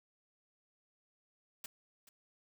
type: noise with echo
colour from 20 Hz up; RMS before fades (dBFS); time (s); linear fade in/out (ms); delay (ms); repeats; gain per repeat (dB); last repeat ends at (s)
white; -45; 1.64-1.66; 2; 430; 1; -15; 2.09
effects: none